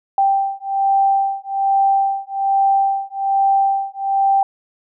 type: beating tone pair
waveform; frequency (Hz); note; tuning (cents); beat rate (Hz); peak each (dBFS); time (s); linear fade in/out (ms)
sine; 784 / 785.2; G5 / G5; 0 / +3; 1.2; -17; 0.18-4.43; 2
effects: none